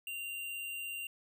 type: tone with amplitude modulation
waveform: square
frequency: 2777 Hz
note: F7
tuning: 10 cents flat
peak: -38 dBFS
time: 0.07-1.07 s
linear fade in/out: 2 ms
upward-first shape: sine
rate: 96.9 Hz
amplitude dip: 25%
effects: 13-bit

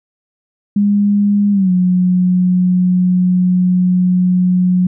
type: tone with pitch glide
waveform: sine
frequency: 203.8 to 181.57 Hz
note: G#3 to F#3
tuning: -32 to -32 cents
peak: -9 dBFS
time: 0.76-4.87 s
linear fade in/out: 5 ms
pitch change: -200 cents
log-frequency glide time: 1.52-1.71 s
effects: none

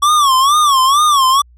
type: tone with vibrato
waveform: square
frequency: 1127 Hz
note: C#6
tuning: 28 cents sharp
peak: -9 dBFS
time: 0.02-1.42 s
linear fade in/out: 10 ms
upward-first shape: sine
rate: 2.2 Hz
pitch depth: 150 cents each way
effects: added 60 Hz sine -42 dBFS peak until 1.57 s + low-pass 12000 Hz 12 dB/octave

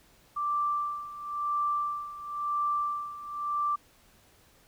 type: tone with tremolo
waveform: sine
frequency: 1174.7 Hz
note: D6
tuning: in tune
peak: -25 dBFS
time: 0.36-3.76 s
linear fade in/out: 10 ms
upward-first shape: sine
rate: 0.97 Hz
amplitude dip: 80%
effects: pink hiss -61 dBFS RMS until 4.67 s

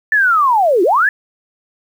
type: linear two-way sweep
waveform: sine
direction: down then up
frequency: 1779 to 330 to 1779 Hz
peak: -9 dBFS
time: 0.12-1.09 s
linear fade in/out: 2 ms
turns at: 0.83 s
effects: 7-bit

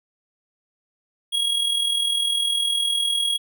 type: tone with amplitude modulation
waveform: square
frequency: 3300 Hz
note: G#7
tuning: 12 cents flat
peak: -18 dBFS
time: 1.32-3.38 s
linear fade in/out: 20 ms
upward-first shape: sine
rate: 39.9 Hz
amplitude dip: 55%
effects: none

